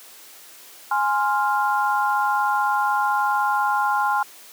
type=chord; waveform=sine; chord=F minor; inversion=first; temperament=equal; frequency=830.6 / 1046.5 / 1396.9 Hz; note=Ab5 / C6 / F6; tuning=0 / 0 / 0 cents; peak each=-21 / -23 / -24 dBFS; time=0.91-4.23 s; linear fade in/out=5 ms; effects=white hiss -45 dBFS RMS until 4.52 s + high-pass 300 Hz 12 dB/octave